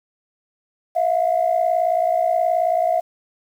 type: tone pair together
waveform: sine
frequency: 654 / 712.7 Hz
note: E5 / F5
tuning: -14 / +35 cents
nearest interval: minor second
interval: 149 cents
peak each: -18 dBFS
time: 0.95-3.01 s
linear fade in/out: 20 ms
effects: tanh soft clip ceiling -9 dBFS + 8-bit